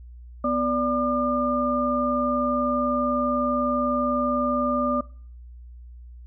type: tone cluster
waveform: sine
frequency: 248.1 / 584 / 1204 Hz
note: B3 / D5 / D6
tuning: +8 / -10 / +43 cents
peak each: -25 dBFS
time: 0.44-5.01 s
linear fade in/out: 5 ms
effects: noise-tail reverb RT60 0.5 s tail -22 dB re dry + added 60 Hz sine -40 dBFS peak until 6.26 s